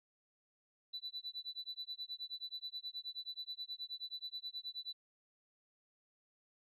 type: tone with tremolo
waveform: sine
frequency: 3977 Hz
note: B7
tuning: 11 cents sharp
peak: -38 dBFS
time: 0.93-4.93 s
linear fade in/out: 10 ms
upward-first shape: sine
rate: 9.4 Hz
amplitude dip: 100%
effects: tanh soft clip ceiling -35 dBFS + MP3 64 kbps